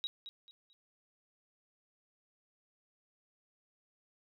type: tone with echo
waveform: sine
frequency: 3824 Hz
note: A#7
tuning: 43 cents sharp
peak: -34 dBFS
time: 0.04-0.07 s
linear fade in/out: 0 ms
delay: 220 ms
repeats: 3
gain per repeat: -10 dB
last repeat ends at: 0.73 s
effects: none